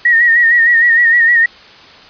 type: tone with vibrato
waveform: sine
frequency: 1876 Hz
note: A#6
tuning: 11 cents sharp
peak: -6 dBFS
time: 0.05-1.46 s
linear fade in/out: 5 ms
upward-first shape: sine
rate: 6.5 Hz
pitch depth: 58 cents each way
effects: white hiss -38 dBFS RMS until 2.09 s + resampled to 11025 Hz